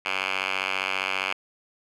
5% pulse tone with band-pass filter, 95 Hz, F#2, 46 cents sharp, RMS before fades -28 dBFS, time 0.05-1.33 s, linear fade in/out 5 ms, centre 2200 Hz, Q 3.7, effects none

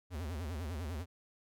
square tone with vibrato, 81 Hz, E2, 30 cents flat, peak -38 dBFS, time 0.1-1.06 s, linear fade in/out 50 ms, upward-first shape sine, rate 10 Hz, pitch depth 220 cents each way, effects none

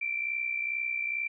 sine tone with amplitude modulation, 2349 Hz, D7, in tune, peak -26 dBFS, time 0.01-1.28 s, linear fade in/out 10 ms, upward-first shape sine, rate 62.3 Hz, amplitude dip 65%, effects none

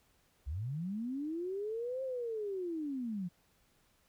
sine linear two-way sweep, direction up then down, 61.1 to 534 to 168.9 Hz, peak -35 dBFS, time 0.46-3.29 s, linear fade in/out 20 ms, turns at 2.03 s, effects pink hiss -71 dBFS RMS until 4.08 s

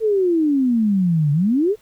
sine exponential two-way sweep, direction down then up, 454.1 to 141.3 to 454.1 Hz, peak -14 dBFS, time 0-1.76 s, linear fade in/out 50 ms, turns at 1.32 s, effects pink hiss -55 dBFS RMS until 1.81 s

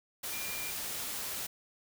sine tone in noise, 2392 Hz, D7, 31 cents sharp, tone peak -42 dBFS, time 0.32-0.71 s, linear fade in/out 10 ms, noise white, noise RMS -38 dBFS, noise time 0.23-1.47 s, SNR -7 dB, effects none

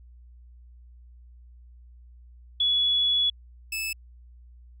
sine / sawtooth tone pair in turn, 3393 / 2616 Hz, G#7 / E7, +36 / -14 cents, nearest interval perfect fourth, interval 450 cents, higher first, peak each -20 / -25 dBFS, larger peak first, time 2.6-3.3 / 3.72-3.93 s, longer first, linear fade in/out 5 ms, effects added 60 Hz sine -47 dBFS peak until 4.8 s

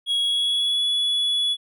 triangle tone with pitch glide, 3322 to 3400 Hz, G#7 to G#7, 0 to +40 cents, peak -18 dBFS, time 0.06-1.57 s, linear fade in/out 50 ms, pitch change +40 cents, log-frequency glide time 0.2-0.83 s, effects none

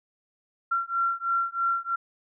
sine beating tone pair, 1366 / 1369.1 Hz, F6 / F6, -39 / -35 cents, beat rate 3.1 Hz, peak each -27 dBFS, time 0.71-1.96 s, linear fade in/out 10 ms, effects none

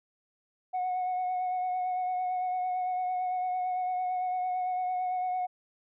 sine tone with vibrato, 733 Hz, F#5, 16 cents flat, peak -26 dBFS, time 0.73-5.47 s, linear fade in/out 20 ms, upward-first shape sine, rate 8.9 Hz, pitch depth 20 cents each way, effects tanh soft clip ceiling -26 dBFS

